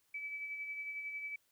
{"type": "tone with tremolo", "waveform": "sine", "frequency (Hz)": 2300, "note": "D7", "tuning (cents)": -37, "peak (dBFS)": -38, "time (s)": [0.14, 1.36], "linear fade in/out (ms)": 5, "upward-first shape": "sine", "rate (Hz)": 11, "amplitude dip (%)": 40, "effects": ["white hiss -75 dBFS RMS until 1.51 s"]}